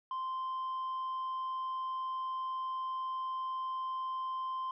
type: tone with tanh clipping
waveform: sine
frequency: 1042 Hz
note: C6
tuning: 7 cents flat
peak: -35 dBFS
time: 0.11-4.71 s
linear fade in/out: 2 ms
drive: 2 dB
effects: none